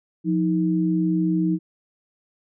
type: tone pair together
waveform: sine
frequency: 176.41 / 316.6 Hz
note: F3 / D#4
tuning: +18 / +30 cents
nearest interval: minor seventh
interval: 1012 cents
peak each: -21 dBFS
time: 0.24-1.59 s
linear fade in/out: 50 ms
effects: none